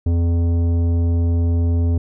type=tone with tanh clipping; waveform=sine; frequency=84.9 Hz; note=F2; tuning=48 cents flat; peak=-16 dBFS; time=0.06-1.98 s; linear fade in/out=5 ms; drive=12 dB; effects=none